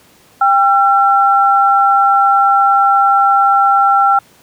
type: tone pair together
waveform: sine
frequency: 794 / 1354.3 Hz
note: G5 / E6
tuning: +22 / +46 cents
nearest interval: major sixth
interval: 924 cents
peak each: -10 dBFS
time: 0.41-4.19 s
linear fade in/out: 5 ms
effects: pink hiss -47 dBFS RMS until 4.42 s + high-pass 100 Hz 12 dB/octave

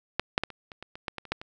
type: clicks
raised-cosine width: 0.3 ms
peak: -8 / -6 / -11 / -26 / -26 / -24 / -25 / -14 / -19 / -29 / -11 / -24 dBFS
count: 12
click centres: 0.196 / 0.379 / 0.436 / 0.503 / 0.718 / 0.826 / 0.955 / 1.082 / 1.183 / 1.253 / 1.32 / 1.415 s
effects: none

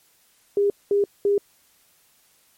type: tone bursts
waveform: sine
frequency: 404.4 Hz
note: G#4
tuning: 46 cents flat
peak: -16 dBFS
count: 3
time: 0.57-1.38 s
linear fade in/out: 2 ms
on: 130 ms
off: 210 ms
effects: white hiss -60 dBFS RMS until 2.57 s + MP3 64 kbps

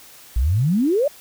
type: exponential sweep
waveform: sine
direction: up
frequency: 53.5 to 615 Hz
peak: -15 dBFS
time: 0.36-1.08 s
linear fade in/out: 5 ms
effects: white hiss -45 dBFS RMS until 1.2 s

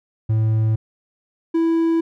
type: tone pair in turn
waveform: triangle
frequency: 110 / 329.6 Hz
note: A2 / E4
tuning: 0 / 0 cents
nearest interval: octave + perfect fifth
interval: 1900 cents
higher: second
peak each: -13 dBFS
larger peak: neither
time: 0.29-0.76 / 1.54-2.01 s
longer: neither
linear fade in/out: 10 ms
effects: none

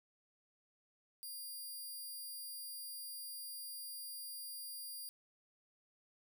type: tone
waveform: 5% pulse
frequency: 4800 Hz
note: D8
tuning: 37 cents sharp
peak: -38 dBFS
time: 1.23-5.09 s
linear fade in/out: 0 ms
effects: none

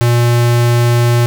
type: tone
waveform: square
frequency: 119.5 Hz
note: A#2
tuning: 43 cents sharp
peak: -9 dBFS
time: 0.01-1.26 s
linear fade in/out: 0 ms
effects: none

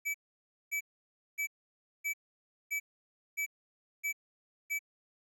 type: tone bursts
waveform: square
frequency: 2300 Hz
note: D7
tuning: 37 cents flat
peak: -32 dBFS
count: 8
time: 0.05-4.792 s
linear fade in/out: 20 ms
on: 94 ms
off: 570 ms
effects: 12-bit

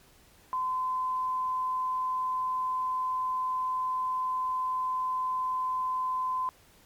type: tone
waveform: sine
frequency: 1024 Hz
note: C6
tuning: 38 cents flat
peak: -27 dBFS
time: 0.53-6.49 s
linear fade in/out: 0 ms
effects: pink hiss -59 dBFS RMS until 6.85 s + MP3 96 kbps

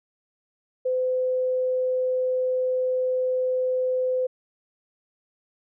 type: tone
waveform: sine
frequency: 510 Hz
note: C5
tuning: 44 cents flat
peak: -21 dBFS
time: 0.85-4.27 s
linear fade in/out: 10 ms
effects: none

